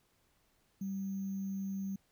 sine tone with sample-and-hold, 194.4 Hz, G3, 14 cents flat, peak -35 dBFS, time 0.81-1.96 s, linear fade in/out 5 ms, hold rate 6300 Hz, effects pink hiss -73 dBFS RMS until 2.11 s

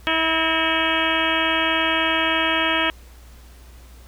harmonic tone with a mistuned harmonic, 323.1 Hz, E4, 35 cents flat, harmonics 1 / 2 / 3 / 4 / 5 / 6 / 7 / 8 / 9 / 10, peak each -27 / -27 / -27 / -27 / -27 / -27 / -27 / -27 / -27 / -27 dBFS, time 0.07-2.9 s, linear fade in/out 0 ms, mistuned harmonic 6, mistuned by -90 cents, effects added 60 Hz sine -42 dBFS peak until 4.07 s + pink hiss -51 dBFS RMS until 4.07 s

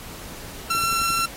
sawtooth tone, 1354 Hz, E6, 46 cents sharp, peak -17 dBFS, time 0.7-1.26 s, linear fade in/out 5 ms
click train, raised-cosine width 3 ms, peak -24 dBFS, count 6, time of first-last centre 0.75-1.192 s, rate 11.3 Hz
effects pink hiss -39 dBFS RMS until 1.36 s + AAC 48 kbps

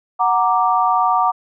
sine chord, Gb augmented, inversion none, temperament equal, 740 / 932.3 / 1174.7 Hz, Gb5 / Bb5 / D6, 0 / 0 / 0 cents, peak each -17 / -18 / -17 dBFS, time 0.19-1.32 s, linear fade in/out 20 ms, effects none

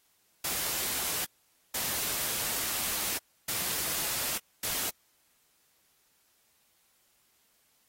white noise bursts at uneven times, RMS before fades -32 dBFS, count 4, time 0.44-1.25 / 1.74-3.18 / 3.48-4.38 / 4.63-4.9 s, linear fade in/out 5 ms, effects white hiss -69 dBFS RMS until 7.88 s + AAC 48 kbps

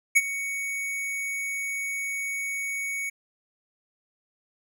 square tone with ADSR envelope, 2231 Hz, C#7, 11 cents sharp, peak -14 dBFS, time 0.15-3.1 s, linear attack 18 ms, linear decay 37 ms, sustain -15 dB, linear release 12 ms, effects none

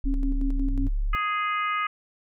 sine tone, 35.39 Hz, C#1, 37 cents sharp, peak -22 dBFS, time 0.04-1.15 s, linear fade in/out 0 ms
sine tone with tremolo, 273.3 Hz, C#4, 24 cents flat, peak -26 dBFS, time 0.05-0.89 s, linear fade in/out 20 ms, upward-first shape square, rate 5.5 Hz, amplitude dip 50%
sine tone with exponential growth, 98.6 Hz, G2, 11 cents sharp, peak -29 dBFS, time 0.19-0.88 s, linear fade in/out 0 ms, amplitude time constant 150 ms
harmonic tone, 415.3 Hz, G#4, in tune, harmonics 3 / 4 / 5 / 6 / 7, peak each -25 / -36 / -31 / -37 / -40 dBFS, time 1.13-1.87 s, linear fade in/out 5 ms
effects none

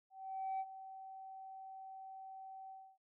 sine tone with ADSR envelope, 767 Hz, G5, 38 cents flat, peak -34 dBFS, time 0.1-2.98 s, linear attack 500 ms, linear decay 47 ms, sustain -14 dB, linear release 280 ms, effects noise-tail reverb RT60 0.1 s tail -20 dB re dry + tanh soft clip ceiling -34 dBFS

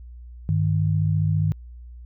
sine tone pair together, 100 / 154.74 Hz, G2 / D#3, +35 / -9 cents, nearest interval minor sixth, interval 756 cents, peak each -21 dBFS, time 0.49-1.52 s, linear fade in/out 0 ms, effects added 60 Hz sine -38 dBFS peak until 2.05 s

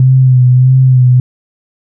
sine tone with vibrato, 128.2 Hz, C3, 35 cents flat, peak -3 dBFS, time 0-1.2 s, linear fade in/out 2 ms, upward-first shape sine, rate 1.6 Hz, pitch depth 39 cents each way, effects none

